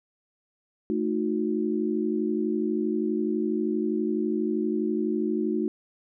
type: chord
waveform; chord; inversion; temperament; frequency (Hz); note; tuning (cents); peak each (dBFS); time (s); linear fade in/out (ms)
sine; D# diminished; second; equal with one note detuned; 220 / 311.1 / 363.4; A3 / D#4 / F#4; 0 / 0 / -31; -28; 0.9-5.68; 0
effects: none